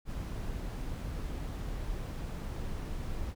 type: noise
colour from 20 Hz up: brown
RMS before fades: -37 dBFS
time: 0.05-3.35 s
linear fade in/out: 50 ms
effects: none